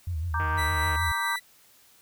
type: tone with vibrato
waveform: sine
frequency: 82.41 Hz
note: E2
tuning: in tune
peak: -27 dBFS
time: 0.07-1.12 s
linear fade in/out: 5 ms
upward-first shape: sine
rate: 6.5 Hz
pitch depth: 130 cents each way
type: chord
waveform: sine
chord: G minor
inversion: first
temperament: equal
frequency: 932.3 / 1174.7 / 1568 Hz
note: Bb5 / D6 / G6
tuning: 0 / 0 / 0 cents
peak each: -31 dBFS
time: 0.34-1.36 s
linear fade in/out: 2 ms
type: click train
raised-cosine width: 0.5 ms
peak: -22 dBFS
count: 88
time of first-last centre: 0.4-0.958 s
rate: 156 Hz
type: tone with tremolo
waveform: 30% pulse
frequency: 1975.5 Hz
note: B6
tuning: in tune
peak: -26 dBFS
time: 0.57-1.4 s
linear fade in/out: 20 ms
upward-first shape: sine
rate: 4.5 Hz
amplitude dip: 30%
effects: white hiss -58 dBFS RMS until 2.01 s